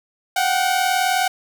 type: tone pair together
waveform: sawtooth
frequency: 728 / 767.6 Hz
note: F#5 / G5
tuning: -28 / -37 cents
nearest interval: minor second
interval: 91 cents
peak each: -16 dBFS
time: 0.36-1.28 s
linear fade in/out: 5 ms
effects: none